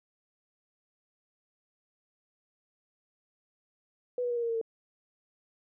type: tone with pitch steps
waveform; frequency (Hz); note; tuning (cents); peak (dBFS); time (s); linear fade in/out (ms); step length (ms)
sine; 493.9 / 486.5 / 479.3 / 472.1 / 465.1 / 458.2 / 451.3; B4 / B4 / A#4 / A#4 / A#4 / A#4 / A4; 0 / -26 / +48 / +22 / -4 / -30 / +44; -28; 4.18-4.614; 2; 62
effects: none